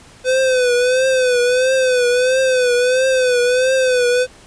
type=tone with vibrato; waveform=square; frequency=506 Hz; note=B4; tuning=42 cents sharp; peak=-13 dBFS; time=0.24-4.27 s; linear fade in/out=50 ms; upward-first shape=triangle; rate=1.5 Hz; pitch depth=80 cents each way; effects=pink hiss -44 dBFS RMS until 4.46 s + resampled to 22050 Hz